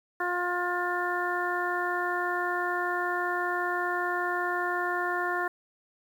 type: harmonic tone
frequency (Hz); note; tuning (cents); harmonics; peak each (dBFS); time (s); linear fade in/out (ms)
354.8; F4; +27; 1 / 2 / 3 / 4 / 5; -33 / -33 / -33 / -33 / -33; 0.2-5.48; 5
effects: 9-bit